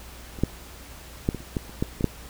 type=clicks; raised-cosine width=3 ms; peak=-25 / -7 / -8 / -18 / -30 / -12 / -30 / -10 / -15 / -6 dBFS; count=10; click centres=0.388 / 0.436 / 1.289 / 1.347 / 1.405 / 1.568 / 1.695 / 1.825 / 2.009 / 2.043 s; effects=added 60 Hz sine -45 dBFS peak until 2.29 s + pink hiss -45 dBFS RMS until 2.29 s